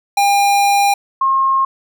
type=tone pair in turn; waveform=square / sine; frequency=804 / 1073.2 Hz; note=G5 / C6; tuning=+44 / +44 cents; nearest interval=perfect fourth; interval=500 cents; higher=second; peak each=-11 dBFS; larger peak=neither; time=0.17-0.94 / 1.21-1.65 s; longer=first; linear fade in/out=5 ms; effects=none